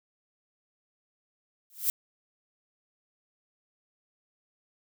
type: noise with exponential growth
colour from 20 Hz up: violet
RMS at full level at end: -22 dBFS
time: 1.7-1.9 s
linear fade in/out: 1 ms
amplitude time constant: 42 ms
effects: none